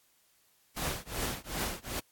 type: noise with tremolo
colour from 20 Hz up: pink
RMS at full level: -32 dBFS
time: 0.76-2 s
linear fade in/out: 10 ms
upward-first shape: triangle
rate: 2.6 Hz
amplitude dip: 100%
effects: white hiss -68 dBFS RMS until 2.11 s + AAC 64 kbps